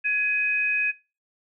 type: tone pair together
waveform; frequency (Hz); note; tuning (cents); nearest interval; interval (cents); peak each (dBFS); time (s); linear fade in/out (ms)
sine; 1680 / 2515; G#6 / D#7; +19 / +18; perfect fifth; 699; -27 / -22; 0.04-0.92; 20
effects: noise-tail reverb RT60 0.3 s tail -22 dB re dry